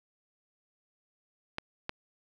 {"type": "clicks", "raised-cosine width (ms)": 0.3, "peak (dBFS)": -17, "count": 2, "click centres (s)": [1.584, 1.894], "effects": []}